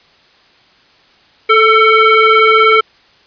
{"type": "tone with frequency modulation", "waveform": "sine", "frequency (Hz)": 454.2, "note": "A#4", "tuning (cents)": -45, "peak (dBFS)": -5, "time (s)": [1.49, 2.81], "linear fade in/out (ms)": 10, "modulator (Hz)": 892, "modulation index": 2.3, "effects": ["white hiss -48 dBFS RMS until 3.26 s", "resampled to 11025 Hz"]}